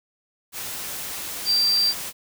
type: tone in noise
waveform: sine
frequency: 4700 Hz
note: D8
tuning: 1 cent sharp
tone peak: -17 dBFS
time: 1.45-1.94 s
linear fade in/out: 50 ms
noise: white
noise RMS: -32 dBFS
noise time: 0.52-2.13 s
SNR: +12 dB
effects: none